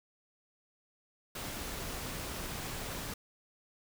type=noise; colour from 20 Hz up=pink; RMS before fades=-40 dBFS; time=1.35-3.14 s; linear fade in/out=5 ms; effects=none